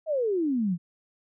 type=exponential sweep; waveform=sine; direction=down; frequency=659.3 to 163.3 Hz; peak=-23 dBFS; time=0.06-0.78 s; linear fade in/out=50 ms; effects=none